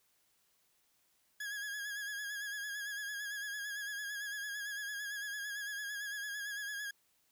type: tone with vibrato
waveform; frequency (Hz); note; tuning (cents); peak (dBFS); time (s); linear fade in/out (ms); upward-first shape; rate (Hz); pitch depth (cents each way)
40% pulse; 1661.2; G#6; 0; -38; 1.4-6.91; 5; sine; 8.9; 49
effects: white hiss -74 dBFS RMS until 7.31 s